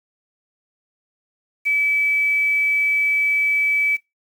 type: tone with quantisation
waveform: sine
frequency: 2298 Hz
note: D7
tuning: 38 cents flat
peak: -16 dBFS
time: 1.65-3.97 s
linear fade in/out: 20 ms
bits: 7
effects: noise-tail reverb RT60 0.2 s tail -20 dB re dry